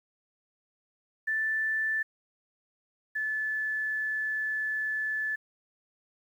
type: tone pair in turn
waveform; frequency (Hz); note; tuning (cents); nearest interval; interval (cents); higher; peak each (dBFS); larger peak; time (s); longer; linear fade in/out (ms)
sine; 1760 / 1735.8; A6 / A6; 0 / -24; unison; 24; first; -26 / -28; first; 1.27-2.03 / 3.15-5.36; second; 10
effects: 10-bit